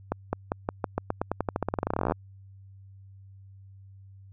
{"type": "accelerating click train", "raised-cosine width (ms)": 1, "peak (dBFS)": -12, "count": 30, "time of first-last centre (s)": [0.12, 2.121], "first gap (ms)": 210, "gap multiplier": 0.9, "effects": ["added 97 Hz sine -47 dBFS peak until 4.32 s"]}